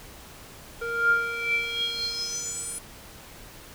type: tone with band-pass filter sweep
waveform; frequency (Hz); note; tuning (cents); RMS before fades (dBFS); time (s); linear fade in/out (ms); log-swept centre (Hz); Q
square; 466.2; A#4; 0; -28; 0.81-2.79; 10; 1000 to 10000; 9.7
effects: pink hiss -46 dBFS RMS until 3.74 s